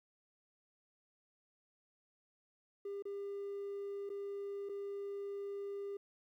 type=tone with dropouts; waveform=triangle; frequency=400.6 Hz; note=G4; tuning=38 cents sharp; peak=-37 dBFS; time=2.85-5.97 s; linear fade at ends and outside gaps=5 ms; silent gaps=3.024-3.053 / 4.093-4.1 / 4.69-4.694 s; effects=tanh soft clip ceiling -35 dBFS + 13-bit